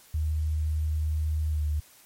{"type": "tone with pitch glide", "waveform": "sine", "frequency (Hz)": [77.4, 75.2], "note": ["D#2", "D2"], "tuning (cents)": [-9, 42], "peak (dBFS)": -24, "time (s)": [0.14, 1.8], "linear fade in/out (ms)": 5, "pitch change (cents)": -49, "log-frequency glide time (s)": [1.51, 1.62], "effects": ["white hiss -55 dBFS RMS until 2.05 s", "MP3 64 kbps"]}